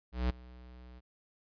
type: tone with ADSR envelope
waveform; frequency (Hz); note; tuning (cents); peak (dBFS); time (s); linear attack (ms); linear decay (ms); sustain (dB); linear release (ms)
square; 61.74; B1; 0; -27; 0.12-1.01; 180; 8; -23; 31
effects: resampled to 11025 Hz